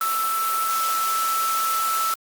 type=tone in noise; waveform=sine; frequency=1319 Hz; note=E6; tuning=1 cent sharp; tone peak=-21 dBFS; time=0.01-2.14 s; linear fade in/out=2 ms; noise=white; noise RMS=-28 dBFS; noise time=0.01-2.14 s; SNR=+4 dB; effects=high-pass 400 Hz 12 dB/octave + Opus 32 kbps